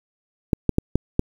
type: clicks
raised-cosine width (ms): 3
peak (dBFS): -4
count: 5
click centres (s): 0.532 / 0.693 / 0.784 / 0.956 / 1.194
effects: 7-bit